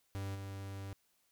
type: tone with level steps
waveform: 45% pulse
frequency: 98 Hz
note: G2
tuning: in tune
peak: -38 / -42 dBFS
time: 0.15-0.93 s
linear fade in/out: 0 ms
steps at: 0.34 s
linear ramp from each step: 20 ms
effects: white hiss -75 dBFS RMS until 1.31 s